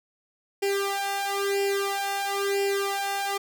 sawtooth tone with flanger, 397.3 Hz, G4, 23 cents sharp, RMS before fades -27 dBFS, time 0.62-3.38 s, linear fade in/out 10 ms, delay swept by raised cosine 0.39 to 1.39 ms, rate 1 Hz, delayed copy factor +0.95, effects none

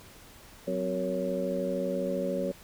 harmonic tone with a mistuned harmonic, 92.8 Hz, F#2, 6 cents sharp, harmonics 2 / 3 / 4 / 5 / 6, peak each -34 / -36 / -37 / -36 / -31 dBFS, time 0.67-2.52 s, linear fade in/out 10 ms, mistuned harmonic 3, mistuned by -120 cents, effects pink hiss -52 dBFS RMS until 2.63 s

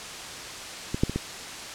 clicks, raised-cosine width 3 ms, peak -14 / -7 / -17 / -13 dBFS, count 4, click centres 0.945 / 1.035 / 1.096 / 1.16 s, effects white hiss -37 dBFS RMS until 1.74 s + low-pass 7000 Hz 12 dB/octave

